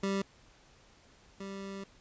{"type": "tone pair in turn", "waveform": "25% pulse", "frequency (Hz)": [196, 196], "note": ["G3", "G3"], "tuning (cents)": [0, 0], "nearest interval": "unison", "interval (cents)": 0, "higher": "neither", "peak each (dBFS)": [-26, -36], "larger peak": "first", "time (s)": [[0.03, 0.22], [1.4, 1.84]], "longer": "second", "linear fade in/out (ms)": 5, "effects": ["pink hiss -61 dBFS RMS until 2 s", "resampled to 16000 Hz"]}